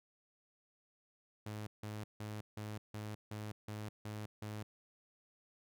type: tone bursts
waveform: sawtooth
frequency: 106.2 Hz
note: G#2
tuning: 39 cents sharp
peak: -38 dBFS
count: 9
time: 1.46-4.63 s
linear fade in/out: 5 ms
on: 210 ms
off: 160 ms
effects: none